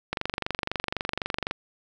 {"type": "click train", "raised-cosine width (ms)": 0.3, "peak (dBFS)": -11, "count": 34, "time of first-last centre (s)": [0.13, 1.511], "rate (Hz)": 23.9, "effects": []}